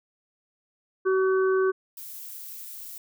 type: harmonic tone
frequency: 379.1 Hz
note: F#4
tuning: 42 cents sharp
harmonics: 1 / 3 / 4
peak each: -20 / -31 / -32 dBFS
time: 1.05-1.72 s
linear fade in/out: 20 ms
type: noise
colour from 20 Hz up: violet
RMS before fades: -40 dBFS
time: 1.97-2.98 s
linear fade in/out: 2 ms
effects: none